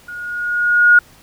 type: tone with level ramp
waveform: sine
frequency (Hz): 1440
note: F#6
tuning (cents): -47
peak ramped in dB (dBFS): -28 to -4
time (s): 0.08-0.99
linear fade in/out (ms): 5
effects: pink hiss -47 dBFS RMS until 1.22 s